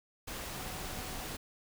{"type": "tone in noise", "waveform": "sine", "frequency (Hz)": 748, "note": "F#5", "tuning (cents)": 19, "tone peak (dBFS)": -51, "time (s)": [0.54, 1.27], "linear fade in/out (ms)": 10, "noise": "pink", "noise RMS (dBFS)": -41, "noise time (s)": [0.27, 1.37], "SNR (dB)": -13, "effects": []}